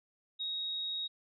sine tone, 3774 Hz, A#7, 21 cents sharp, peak -34 dBFS, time 0.39-1.08 s, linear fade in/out 20 ms, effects none

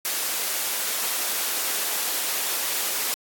white high-pass noise, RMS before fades -26 dBFS, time 0.05-3.14 s, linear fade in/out 0 ms, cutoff 360 Hz, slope 12 dB/octave, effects AAC 64 kbps

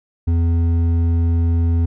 sine tone with hard clipping, 84 Hz, E2, 33 cents sharp, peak -15 dBFS, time 0.27-1.86 s, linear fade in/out 10 ms, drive 7 dB, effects none

